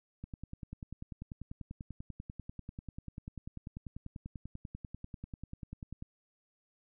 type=click train; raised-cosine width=5 ms; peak=-30 dBFS; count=60; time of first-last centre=0.24-6.024 s; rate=10.2 Hz; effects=none